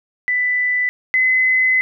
sine tone pair in turn, 1989 / 2032 Hz, B6 / B6, +12 / +49 cents, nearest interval unison, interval 37 cents, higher second, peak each -15 / -12 dBFS, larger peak second, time 0.28-0.89 / 1.14-1.81 s, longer second, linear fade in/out 0 ms, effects none

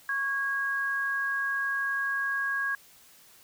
sine tone pair together, 1108.7 / 1640.5 Hz, C#6 / G#6, 0 / -22 cents, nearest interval perfect fifth, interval 678 cents, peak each -35 / -27 dBFS, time 0.09-2.75 s, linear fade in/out 2 ms, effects white hiss -56 dBFS RMS until 3.43 s

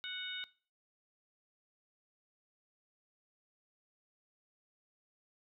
harmonic tone, 740 Hz, F#5, in tune, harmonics 2 / 3 / 4 / 5, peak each -46 / -48 / -46 / -43 dBFS, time 0.04-0.44 s, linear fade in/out 0 ms, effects noise-tail reverb RT60 0.4 s tail -21 dB re dry

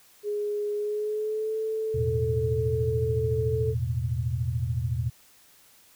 sine tone with pitch glide, 415.3 to 439 Hz, G#4 to A4, 0 to -4 cents, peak -26 dBFS, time 0.23-3.75 s, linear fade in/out 50 ms, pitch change +96 cents, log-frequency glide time 0.76-1.58 s
sine chord, E suspended fourth, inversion none, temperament just, 82.41 / 109.88 / 123.61 Hz, E2 / A2 / B2, 0 / -2 / +2 cents, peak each -31 / -30 / -28 dBFS, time 1.94-5.1 s, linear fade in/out 10 ms
effects white hiss -57 dBFS RMS until 5.95 s

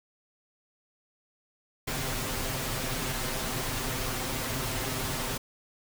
pink noise with comb filter, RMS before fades -32 dBFS, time 1.87-5.38 s, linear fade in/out 10 ms, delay 7.7 ms, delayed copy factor +0.65, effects none

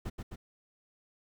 brown noise with echo, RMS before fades -37 dBFS, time 0.05-0.1 s, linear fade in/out 10 ms, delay 130 ms, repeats 2, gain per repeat -3 dB, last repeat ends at 0.36 s, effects none

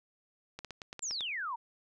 clicks, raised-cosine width 0.2 ms, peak -25 dBFS, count 8, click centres 0.59 / 0.647 / 0.707 / 0.818 / 0.929 / 0.993 / 1.11 / 1.208 s
sine exponential sweep, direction down, 7620 to 893 Hz, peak -34 dBFS, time 1.02-1.56 s, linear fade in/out 10 ms
effects none

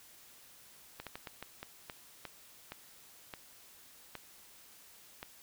slowing click train, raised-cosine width 0.3 ms, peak -26 dBFS, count 12, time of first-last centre 1-5.229 s, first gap 67 ms, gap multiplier 1.32, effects white hiss -58 dBFS RMS until 5.42 s

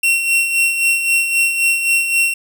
45% pulse tone with tremolo, 2726 Hz, F7, 43 cents flat, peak -11 dBFS, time 0.03-2.34 s, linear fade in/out 5 ms, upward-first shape sine, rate 3.8 Hz, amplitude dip 55%, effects none

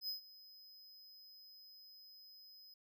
square tone with ADSR envelope, 5050 Hz, D#8, 25 cents sharp, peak -38 dBFS, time 0.01-2.74 s, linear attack 74 ms, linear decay 120 ms, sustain -19 dB, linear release 4 ms, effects none

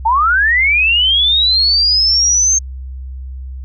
sine linear sweep, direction up, 856 to 6410 Hz, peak -9 dBFS, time 0.05-2.59 s, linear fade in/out 10 ms, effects added 65 Hz sine -24 dBFS peak until 3.64 s

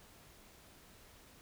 silence, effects pink hiss -60 dBFS RMS until 1.41 s

